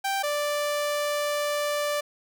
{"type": "tone pair in turn", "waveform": "sawtooth", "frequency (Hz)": [784, 587.3], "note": ["G5", "D5"], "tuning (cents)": [0, 0], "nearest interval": "perfect fourth", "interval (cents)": 500, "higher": "first", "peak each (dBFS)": -21, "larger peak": "neither", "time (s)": [[0.04, 0.23], [0.23, 2.01]], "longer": "second", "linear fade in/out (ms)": 10, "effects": []}